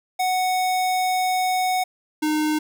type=tone pair in turn; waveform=square; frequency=740 / 306.1 Hz; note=F#5 / D#4; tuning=0 / -28 cents; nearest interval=octave + minor third; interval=1528 cents; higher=first; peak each=-20 / -20 dBFS; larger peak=neither; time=0.19-1.84 / 2.22-2.59 s; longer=first; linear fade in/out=10 ms; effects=none